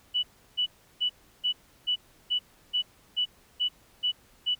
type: tone bursts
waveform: sine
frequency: 2960 Hz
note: F#7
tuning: in tune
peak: -23 dBFS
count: 11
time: 0.14-4.552 s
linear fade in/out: 20 ms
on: 92 ms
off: 340 ms
effects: pink hiss -60 dBFS RMS until 4.59 s